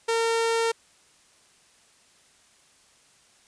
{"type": "tone", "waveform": "sawtooth", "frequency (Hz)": 457.2, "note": "A#4", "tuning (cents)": -34, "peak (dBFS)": -18, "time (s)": [0.08, 0.72], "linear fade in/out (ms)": 10, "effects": ["white hiss -59 dBFS RMS until 3.47 s", "resampled to 22050 Hz"]}